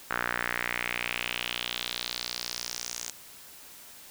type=tone with band-pass filter sweep; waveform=sawtooth; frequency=59.9 Hz; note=A#1; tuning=48 cents sharp; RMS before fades=-34 dBFS; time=0.1-3.11 s; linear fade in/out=10 ms; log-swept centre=1500 to 6800 Hz; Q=3; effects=white hiss -49 dBFS RMS until 4.1 s